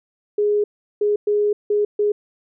sine tone bursts at uneven times, 415.3 Hz, G#4, in tune, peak -15 dBFS, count 5, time 0.38-0.64 / 1.01-1.16 / 1.27-1.53 / 1.7-1.85 / 1.99-2.12 s, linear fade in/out 5 ms, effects none

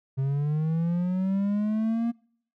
triangle linear sweep, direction up, 132.1 to 236.1 Hz, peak -21 dBFS, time 0.17-2.12 s, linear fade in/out 20 ms, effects noise-tail reverb RT60 0.6 s tail -25 dB re dry

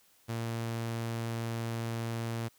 sawtooth tone, 115.2 Hz, A#2, 20 cents flat, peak -29 dBFS, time 0.28-2.49 s, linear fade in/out 20 ms, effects white hiss -65 dBFS RMS until 2.58 s

